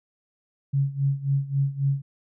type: tone with tremolo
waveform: sine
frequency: 138.59 Hz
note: C#3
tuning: in tune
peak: -18 dBFS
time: 0.73-2.02 s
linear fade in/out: 10 ms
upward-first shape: sine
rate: 3.7 Hz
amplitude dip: 85%
effects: none